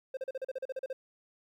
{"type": "tone bursts", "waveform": "triangle", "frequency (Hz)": 525, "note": "C5", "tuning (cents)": 6, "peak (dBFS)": -31, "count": 12, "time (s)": [0.14, 0.93], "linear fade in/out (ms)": 5, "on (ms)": 31, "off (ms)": 38, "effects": ["12-bit"]}